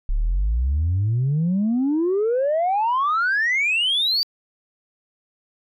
sine exponential sweep, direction up, 33.24 to 4699 Hz, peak -16 dBFS, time 0.09-4.23 s, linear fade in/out 0 ms, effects tanh soft clip ceiling -15 dBFS

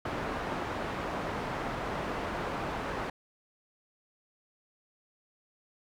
white low-pass noise, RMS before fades -35 dBFS, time 0.05-3.1 s, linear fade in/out 5 ms, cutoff 1100 Hz, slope 12 dB/octave, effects none

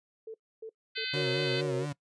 sine tone bursts, 443.7 Hz, A4, 14 cents sharp, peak -38 dBFS, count 3, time 0.27-1.046 s, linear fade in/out 5 ms, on 72 ms, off 280 ms
harmonic tone, 510 Hz, C5, 44 cents flat, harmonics 3 / 4 / 5 / 6 / 7 / 8 / 9, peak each -40 / -40 / -40 / -40 / -40 / -40 / -40 dBFS, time 0.95-1.62 s, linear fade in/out 20 ms
35% pulse tone with vibrato, 138.59 Hz, C#3, in tune, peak -31 dBFS, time 1.13-1.93 s, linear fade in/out 10 ms, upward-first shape sine, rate 4.4 Hz, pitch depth 110 cents each way
sine chord, F# major, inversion none, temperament equal, 370 / 466.2 / 554.4 Hz, F#4 / A#4 / C#5, 0 / 0 / 0 cents, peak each -32 / -35 / -36 dBFS, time 1.13-1.87 s, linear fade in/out 50 ms
effects noise-tail reverb RT60 0.1 s tail -22 dB re dry + resampled to 22050 Hz

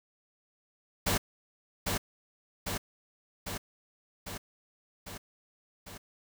pink noise with echo, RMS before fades -28 dBFS, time 1.06-1.18 s, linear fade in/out 10 ms, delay 800 ms, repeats 6, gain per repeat -3 dB, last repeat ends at 5.98 s, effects none

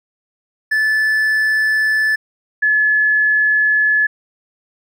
triangle / sine tone pair in turn, 1742 / 1714.1 Hz, A6 / A6, -18 / -46 cents, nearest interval unison, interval 28 cents, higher first, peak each -11 dBFS, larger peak neither, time 0.71-2.16 / 2.62-4.07 s, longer neither, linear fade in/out 10 ms, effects none

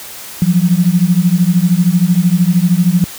sine beating tone pair, 170.8 / 183.8 Hz, F3 / F#3, -38 / -11 cents, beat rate 13 Hz, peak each -11 dBFS, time 0.42-3.04 s, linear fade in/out 0 ms, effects white hiss -30 dBFS RMS until 3.18 s + high-pass 60 Hz 12 dB/octave

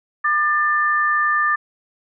sine tone pair together, 1202 / 1774.2 Hz, D6 / A6, +40 / +14 cents, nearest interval perfect fifth, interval 674 cents, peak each -18 dBFS, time 0.24-1.56 s, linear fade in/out 10 ms, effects none

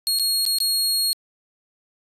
sawtooth tone with dropouts, 4295 Hz, C8, 44 cents sharp, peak -16 dBFS, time 0.07-1.13 s, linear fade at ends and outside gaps 0 ms, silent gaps 0.188-0.196 / 0.453-0.463 / 0.585-0.603 s, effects resampled to 32000 Hz

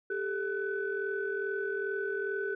sine tone cluster, 393.7 / 436.1 / 1501 Hz, G4 / A4 / F#6, +8 / -15 / +24 cents, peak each -33 / -37 / -35 dBFS, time 0.1-2.55 s, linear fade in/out 5 ms, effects tanh soft clip ceiling -21 dBFS

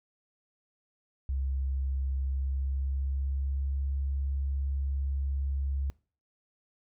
sine tone with pitch glide, 67 to 68.68 Hz, C2 to C#2, +42 to -15 cents, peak -28 dBFS, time 1.29-5.9 s, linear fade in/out 0 ms, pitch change +43 cents, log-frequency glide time 2.22-3.83 s, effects noise-tail reverb RT60 0.4 s tail -23 dB re dry

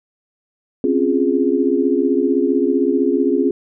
sine chord, Db major seventh, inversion third, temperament equal, 261.6 / 277.2 / 349.2 / 415.3 Hz, C4 / Db4 / F4 / Ab4, 0 / 0 / 0 / 0 cents, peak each -19 dBFS, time 0.84-3.51 s, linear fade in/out 2 ms, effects none

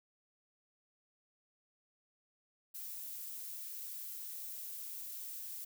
violet noise, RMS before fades -45 dBFS, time 2.74-5.65 s, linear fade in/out 10 ms, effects none

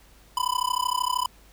square tone with amplitude modulation, 999 Hz, B5, 20 cents sharp, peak -20 dBFS, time 0.37-1.26 s, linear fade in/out 2 ms, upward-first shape sine, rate 33 Hz, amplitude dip 100%, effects added 50 Hz sine -54 dBFS peak until 1.52 s + pink hiss -56 dBFS RMS until 1.52 s

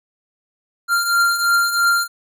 square beating tone pair, 1388 / 1391 Hz, F6 / F6, -11 / -7 cents, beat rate 3 Hz, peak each -22 / -16 dBFS, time 0.88-2.08 s, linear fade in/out 50 ms, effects none

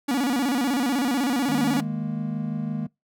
45% pulse tone with vibrato, 261.6 Hz, C4, in tune, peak -21 dBFS, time 0.08-1.81 s, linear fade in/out 10 ms, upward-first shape square, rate 16 Hz, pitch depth 140 cents each way
triangle chord, D# suspended fourth, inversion none, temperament just, 155.56 / 207.4 / 233.3 Hz, D#3 / G#3 / A#3, 0 / -2 / +2 cents, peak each -28 dBFS, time 1.48-2.87 s, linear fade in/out 10 ms
effects noise-tail reverb RT60 0.2 s tail -23 dB re dry

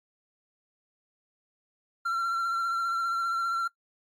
triangle tone with vibrato, 1362 Hz, F6, 44 cents flat, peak -24 dBFS, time 2.05-3.68 s, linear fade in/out 10 ms, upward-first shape sine, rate 15 Hz, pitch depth 26 cents each way, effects noise-tail reverb RT60 0.1 s tail -21 dB re dry + AAC 48 kbps

